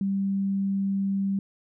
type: tone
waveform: sine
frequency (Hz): 196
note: G3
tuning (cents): 0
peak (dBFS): -23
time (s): 0.01-1.39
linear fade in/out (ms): 2
effects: none